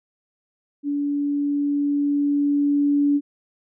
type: tone with level ramp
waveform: sine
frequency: 287.2 Hz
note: D4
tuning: 39 cents flat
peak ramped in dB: -21 to -15 dBFS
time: 0.83-3.21 s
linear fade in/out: 50 ms
effects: none